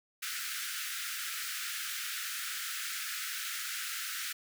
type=high-pass noise; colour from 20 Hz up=pink; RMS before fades=-38 dBFS; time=0.22-4.33 s; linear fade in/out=10 ms; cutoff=1300 Hz; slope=96 dB/octave; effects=none